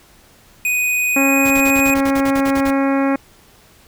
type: tone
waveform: square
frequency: 2489 Hz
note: D#7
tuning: in tune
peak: -16 dBFS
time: 0.65-1.94 s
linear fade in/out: 2 ms
type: harmonic tone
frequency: 273.6 Hz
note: C#4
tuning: 23 cents flat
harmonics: 1 / 2 / 3 / 4 / 5 / 6 / 7 / 8 / 9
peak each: -15 / -21 / -25 / -27 / -29 / -31 / -32 / -33 / -34 dBFS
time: 1.16-3.16 s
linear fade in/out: 5 ms
type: noise bursts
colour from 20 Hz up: pink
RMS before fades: -28 dBFS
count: 13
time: 1.45-2.707 s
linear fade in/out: 5 ms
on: 57 ms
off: 43 ms
effects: pink hiss -49 dBFS RMS until 3.87 s